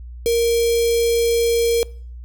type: tone with notch filter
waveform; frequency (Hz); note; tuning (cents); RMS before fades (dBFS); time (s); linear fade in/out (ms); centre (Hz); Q
square; 466.2; A#4; 0; -17; 0.26-1.83; 0; 1400; 0.54
effects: noise-tail reverb RT60 0.5 s tail -23 dB re dry + added 60 Hz sine -32 dBFS peak until 2.24 s